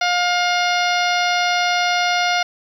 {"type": "harmonic tone", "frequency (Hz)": 710, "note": "F5", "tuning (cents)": 28, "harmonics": [1, 2, 3, 4, 5, 6, 7, 8], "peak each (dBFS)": [-19, -22, -23, -27, -28, -29, -30, -31], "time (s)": [0.01, 2.43], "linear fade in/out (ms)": 5, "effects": ["8-bit"]}